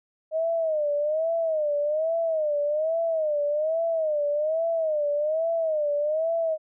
sine tone with vibrato, 622.3 Hz, D#5, in tune, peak -22 dBFS, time 0.31-6.58 s, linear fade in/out 50 ms, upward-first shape sine, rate 1.2 Hz, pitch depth 120 cents each way, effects none

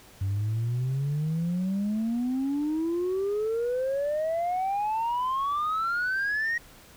sine exponential sweep, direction up, 94.9 to 1897 Hz, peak -23 dBFS, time 0.21-6.58 s, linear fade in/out 5 ms, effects tanh soft clip ceiling -23 dBFS + pink hiss -52 dBFS RMS until 6.96 s

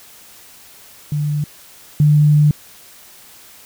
sine tone pair in turn, 148.1 / 149.04 Hz, D3 / D3, +15 / +26 cents, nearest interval unison, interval 11 cents, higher second, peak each -16 / -8 dBFS, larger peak second, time 1.12-1.44 / 2-2.51 s, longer second, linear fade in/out 2 ms, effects white hiss -43 dBFS RMS until 3.65 s

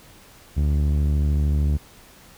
sawtooth tone with low-pass filter, 73.42 Hz, D2, in tune, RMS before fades -20 dBFS, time 0.56-1.78 s, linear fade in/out 20 ms, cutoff 200 Hz, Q 0.56, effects pink hiss -49 dBFS RMS until 2.37 s

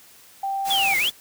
sine tone, 784 Hz, G5, in tune, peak -23 dBFS, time 0.43-0.94 s, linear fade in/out 5 ms
white noise, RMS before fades -30 dBFS, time 0.64-1.12 s, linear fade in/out 50 ms
sine exponential two-way sweep, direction down then up, 3520 to 2054 to 3520 Hz, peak -19 dBFS, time 0.7-1.1 s, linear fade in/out 10 ms, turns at 0.98 s
effects white hiss -50 dBFS RMS until 1.2 s

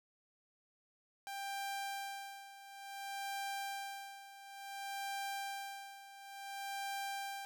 sawtooth tone with tremolo, 791 Hz, G5, 15 cents sharp, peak -35 dBFS, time 1.27-7.45 s, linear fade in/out 0 ms, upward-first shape sine, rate 0.57 Hz, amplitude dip 80%, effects none

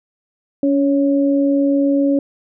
sine tone pair together, 281.4 / 554.4 Hz, C#4 / C#5, +26 / 0 cents, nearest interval octave, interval 1174 cents, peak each -13 / -19 dBFS, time 0.63-2.19 s, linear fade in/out 2 ms, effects none

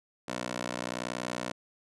15% pulse tone with high-pass filter, 60.9 Hz, B1, 24 cents flat, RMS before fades -36 dBFS, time 0.28-1.52 s, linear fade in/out 5 ms, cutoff 340 Hz, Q 0.72, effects resampled to 22050 Hz

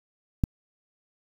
click, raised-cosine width 5 ms, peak -9 dBFS, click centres 0.438 s, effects 7-bit

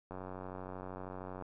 click train, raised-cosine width 1 ms, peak -30 dBFS, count 123, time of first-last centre 0.11-1.423 s, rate 92.9 Hz, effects none

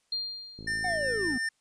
sine tone with exponential decay, 4200 Hz, C8, 6 cents sharp, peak -27 dBFS, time 0.12-1.04 s, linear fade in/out 5 ms, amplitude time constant 200 ms
click train, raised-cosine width 3 ms, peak -31 dBFS, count 43, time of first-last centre 0.59-1.359 s, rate 54.6 Hz
square tone with tremolo, 1800 Hz, A6, 39 cents sharp, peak -28 dBFS, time 0.67-1.49 s, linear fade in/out 5 ms, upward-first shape triangle, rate 5.4 Hz, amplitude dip 30%
triangle linear sweep, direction down, 752 to 230.8 Hz, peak -28 dBFS, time 0.84-1.38 s, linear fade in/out 5 ms
effects white hiss -72 dBFS RMS until 1.6 s + resampled to 22050 Hz

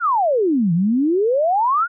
sine exponential two-way sweep, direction down then up, 1480 to 161.3 to 1480 Hz, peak -14 dBFS, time 0-1.88 s, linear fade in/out 50 ms, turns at 0.73 s, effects none

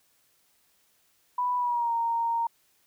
sine tone with pitch glide, 987.8 to 927 Hz, B5 to A#5, 0 to -10 cents, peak -24 dBFS, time 1.38-2.47 s, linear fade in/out 5 ms, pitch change -110 cents, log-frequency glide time 1.57-1.93 s, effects white hiss -67 dBFS RMS until 2.86 s

